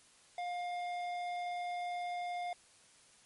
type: tone with hard clipping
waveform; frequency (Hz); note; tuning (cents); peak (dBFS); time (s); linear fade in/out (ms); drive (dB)
triangle; 708; F5; +23; -38; 0.38-2.53; 2; 14
effects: white hiss -63 dBFS RMS until 3.25 s + MP3 48 kbps